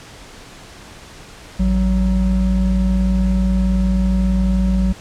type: tone pair together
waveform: triangle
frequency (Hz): 55.8 / 187.5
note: A1 / F#3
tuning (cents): +25 / +23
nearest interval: octave + major sixth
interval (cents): 2098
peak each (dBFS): -14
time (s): 1.59-4.93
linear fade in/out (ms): 10
effects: pink hiss -39 dBFS RMS until 5 s + low-pass 8000 Hz 12 dB/octave